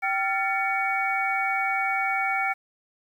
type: tone cluster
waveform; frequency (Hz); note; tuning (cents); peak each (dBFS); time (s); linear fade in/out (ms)
sine; 776 / 1380 / 1764 / 2245; G5 / F6 / A6 / C#7; -18 / -21 / +4 / +21; -27 / -30 / -34 / -26; 0.02-2.54; 20
effects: 9-bit